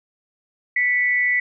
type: tone pair together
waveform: sine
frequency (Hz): 1975.5 / 2209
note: B6 / C#7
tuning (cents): 0 / -7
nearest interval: major second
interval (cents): 193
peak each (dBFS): -17 / -24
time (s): 0.76-1.4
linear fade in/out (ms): 5
effects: none